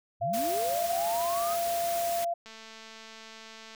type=linear sweep; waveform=sine; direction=up; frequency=87.31 to 1295 Hz; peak=-34 dBFS; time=0.2-1.57 s; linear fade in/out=50 ms
type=tone; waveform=sine; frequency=686 Hz; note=F5; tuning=31 cents flat; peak=-27 dBFS; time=0.21-2.34 s; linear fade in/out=10 ms
type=noise; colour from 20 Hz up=white; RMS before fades=-37 dBFS; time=0.33-2.25 s; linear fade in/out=10 ms
type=click train; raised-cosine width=0.2 ms; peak=-30 dBFS; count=287; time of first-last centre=2.46-3.748 s; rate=222 Hz
effects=none